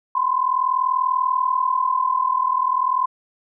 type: tone pair together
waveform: sine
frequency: 1008 / 1048.4 Hz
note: B5 / C6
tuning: +35 / +3 cents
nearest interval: minor second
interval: 68 cents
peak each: -20 dBFS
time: 0.15-3.06 s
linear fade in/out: 5 ms
effects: none